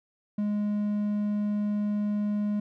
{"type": "tone", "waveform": "triangle", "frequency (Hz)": 207.7, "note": "G#3", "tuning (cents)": 0, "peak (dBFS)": -23, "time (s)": [0.38, 2.6], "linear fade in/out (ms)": 5, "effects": []}